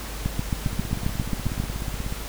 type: two click trains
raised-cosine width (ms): 5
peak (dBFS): -18 / -11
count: 25 / 11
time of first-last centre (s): 0.67-2.125 / 0.26-1.6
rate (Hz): 16.5 / 7.46
effects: added 50 Hz sine -33 dBFS peak until 2.28 s + pink hiss -36 dBFS RMS until 2.28 s